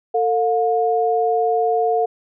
sine tone pair together, 450 / 714.3 Hz, A4 / F5, +39 / +39 cents, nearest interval minor sixth, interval 800 cents, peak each -18 dBFS, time 0.14-2.06 s, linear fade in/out 10 ms, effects none

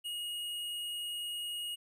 square tone, 2878 Hz, F#7, 49 cents flat, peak -37 dBFS, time 0.04-1.76 s, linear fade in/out 20 ms, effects 13-bit

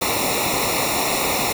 pink noise with comb filter, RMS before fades -21 dBFS, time 0.01-1.53 s, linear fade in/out 10 ms, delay 0.63 ms, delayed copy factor -0.95, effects none

